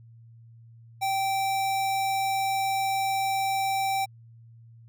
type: tone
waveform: square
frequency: 778 Hz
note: G5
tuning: 13 cents flat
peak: -25 dBFS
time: 1.01-4.06 s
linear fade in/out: 20 ms
effects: added 115 Hz sine -48 dBFS peak until 4.88 s